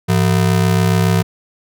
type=ring-modulated tone; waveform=square; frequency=138.7 Hz; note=C#3; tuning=1 cent sharp; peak=-9 dBFS; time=0.08-1.23 s; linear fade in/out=20 ms; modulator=33.6 Hz; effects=none